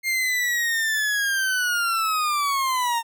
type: linear sweep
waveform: 40% pulse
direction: down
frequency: 2123 to 910 Hz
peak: -20 dBFS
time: 0.03-3.03 s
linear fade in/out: 50 ms
effects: none